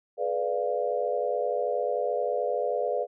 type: chord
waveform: sine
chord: G# diminished seventh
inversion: none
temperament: equal with one note detuned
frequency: 424.5 / 493.9 / 587.3 / 698.5 Hz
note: G#4 / B4 / D5 / F5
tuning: +38 / 0 / 0 / 0 cents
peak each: -32 / -29 / -30 / -32 dBFS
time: 0.17-3.07 s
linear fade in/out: 50 ms
effects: none